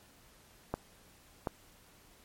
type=clicks; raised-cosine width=1 ms; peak=-18 dBFS; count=2; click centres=0.74 / 1.472 s; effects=pink hiss -61 dBFS RMS until 2.24 s + MP3 64 kbps